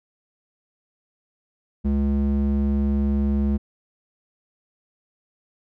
square tone with band-pass filter, 70 Hz, C#2, 18 cents sharp, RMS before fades -21 dBFS, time 1.84-3.58 s, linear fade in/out 20 ms, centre 160 Hz, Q 3.8, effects none

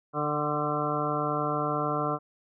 harmonic tone with a mistuned harmonic, 148.9 Hz, D3, 24 cents sharp, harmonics 1 / 2 / 3 / 4 / 5 / 7 / 8 / 9, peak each -34 / -34 / -34 / -34 / -34 / -34 / -34 / -34 dBFS, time 0.13-2.19 s, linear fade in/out 50 ms, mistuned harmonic 8, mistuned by -15 cents, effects none

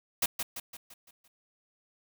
white noise with echo, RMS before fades -27 dBFS, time 0.22-0.26 s, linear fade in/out 5 ms, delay 170 ms, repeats 6, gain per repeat -6 dB, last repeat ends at 1.28 s, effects none

